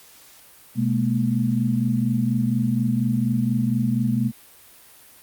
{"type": "tone cluster", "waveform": "sine", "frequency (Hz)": [125.7, 211.7, 235.9], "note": ["B2", "G#3", "A#3"], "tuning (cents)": [31, 33, 21], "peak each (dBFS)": -23, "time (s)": [0.75, 4.32], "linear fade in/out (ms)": 50, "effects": ["white hiss -49 dBFS RMS until 5.22 s", "Opus 48 kbps"]}